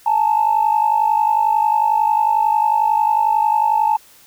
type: tone pair together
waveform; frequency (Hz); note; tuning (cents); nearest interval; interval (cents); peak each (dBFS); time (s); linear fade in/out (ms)
sine; 850 / 901.1; G#5 / A5; +40 / +41; minor second; 101; -15; 0.06-3.97; 5
effects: tanh soft clip ceiling -6 dBFS + white hiss -48 dBFS RMS until 4.26 s